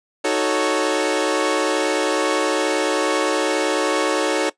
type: chord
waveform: sawtooth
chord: D# half-diminished seventh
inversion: none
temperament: equal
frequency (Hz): 311.1 / 370 / 440 / 554.4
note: D#4 / F#4 / A4 / C#5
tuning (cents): 0 / 0 / 0 / 0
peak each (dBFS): -20 / -20 / -19 / -18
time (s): 0.24-4.5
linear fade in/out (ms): 10
effects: noise-tail reverb RT60 0.1 s tail -18 dB re dry + resampled to 22050 Hz